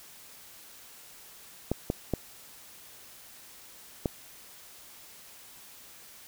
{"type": "clicks", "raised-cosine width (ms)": 2, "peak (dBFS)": -13, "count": 4, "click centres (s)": [1.716, 1.901, 2.137, 4.058], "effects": ["white hiss -51 dBFS RMS until 6.27 s"]}